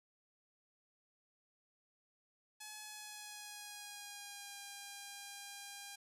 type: tone with pitch glide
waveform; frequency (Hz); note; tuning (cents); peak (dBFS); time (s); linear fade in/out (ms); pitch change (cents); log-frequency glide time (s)
5% pulse; 850 to 805.1; G#5 to G5; +40 to +46; -36; 2.6-5.96; 10; -94; 2.83-4.58
effects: none